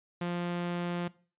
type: tone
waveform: sawtooth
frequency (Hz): 174.61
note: F3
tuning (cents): 0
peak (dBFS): -27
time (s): 0.21-1.08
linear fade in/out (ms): 5
effects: noise-tail reverb RT60 0.4 s tail -20 dB re dry + resampled to 8000 Hz